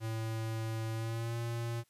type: tone with pitch glide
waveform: square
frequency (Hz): 111.9 to 116.99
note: A2 to A#2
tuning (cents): +30 to +7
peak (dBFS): -35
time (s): 0-1.84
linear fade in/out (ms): 50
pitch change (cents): +77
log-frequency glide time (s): 0.94-1.37
effects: white hiss -73 dBFS RMS until 1.89 s + resampled to 32000 Hz